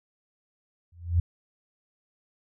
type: tone with exponential growth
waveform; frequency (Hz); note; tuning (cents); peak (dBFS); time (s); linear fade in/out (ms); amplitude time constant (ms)
sine; 85.7; F2; -32; -16; 0.92-1.2; 5; 60
effects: none